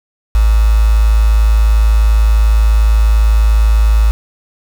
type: tone with quantisation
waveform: sine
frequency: 54.3 Hz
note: A1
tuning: 22 cents flat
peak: -6 dBFS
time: 0.35-4.11 s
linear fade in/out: 0 ms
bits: 4
effects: none